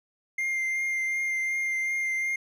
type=tone with vibrato; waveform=triangle; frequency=2105 Hz; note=C7; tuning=10 cents sharp; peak=-24 dBFS; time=0.38-2.36 s; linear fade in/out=5 ms; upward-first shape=triangle; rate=2.7 Hz; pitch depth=16 cents each way; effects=none